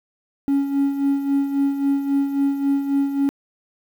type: tone with tremolo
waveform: triangle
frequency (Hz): 278.4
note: C#4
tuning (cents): +8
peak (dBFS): -12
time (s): 0.48-3.29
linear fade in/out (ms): 0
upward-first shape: sine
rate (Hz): 3.7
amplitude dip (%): 65
effects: tanh soft clip ceiling -10 dBFS + 8-bit